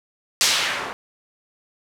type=noise with low-pass filter sweep; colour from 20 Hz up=blue; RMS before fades=-22 dBFS; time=0.41-0.93 s; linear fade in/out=0 ms; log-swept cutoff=6100 to 900 Hz; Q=1; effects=none